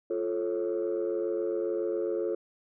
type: chord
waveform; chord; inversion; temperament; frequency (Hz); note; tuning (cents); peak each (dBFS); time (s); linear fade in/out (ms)
sine; F augmented; none; just; 349.2 / 436.5 / 545.7; F4 / A4 / C#5; 0 / -14 / -27; -30 / -30 / -33; 0.1-2.35; 5
effects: tanh soft clip ceiling -22 dBFS